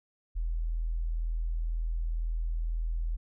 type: tone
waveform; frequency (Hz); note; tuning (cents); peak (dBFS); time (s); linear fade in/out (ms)
sine; 41.01; E1; -8; -28; 0.35-3.17; 20
effects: none